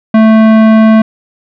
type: tone with tanh clipping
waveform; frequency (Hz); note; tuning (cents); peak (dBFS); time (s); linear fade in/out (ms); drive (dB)
sine; 220.3; A3; +2; -4; 0.14-1.02; 5; 17
effects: none